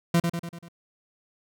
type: tone with echo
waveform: 40% pulse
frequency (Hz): 170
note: F3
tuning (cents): -46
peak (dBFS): -17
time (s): 0.14-0.2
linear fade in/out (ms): 5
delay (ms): 97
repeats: 5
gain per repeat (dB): -5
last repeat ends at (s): 0.685
effects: none